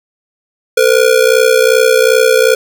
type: ring-modulated tone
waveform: square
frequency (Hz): 480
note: B4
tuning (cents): -49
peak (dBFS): -4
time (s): 0.77-2.55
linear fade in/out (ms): 5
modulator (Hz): 31.3
effects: none